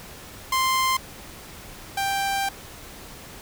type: tone pair in turn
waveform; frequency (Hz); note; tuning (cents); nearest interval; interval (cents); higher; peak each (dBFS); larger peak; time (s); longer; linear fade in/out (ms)
sawtooth; 1046.5 / 787.2; C6 / G5; 0 / +7; perfect fourth; 493; first; -16 / -19; first; 0.52-0.97 / 1.97-2.49; second; 5
effects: pink hiss -42 dBFS RMS until 3.41 s